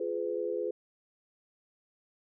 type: chord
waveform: sine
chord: F diminished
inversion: none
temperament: just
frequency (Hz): 349.2 / 419.1 / 502.9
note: F4 / Ab4 / Cb5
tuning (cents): 0 / +16 / +31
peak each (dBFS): -36 / -34 / -34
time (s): 0-0.71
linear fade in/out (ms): 5
effects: none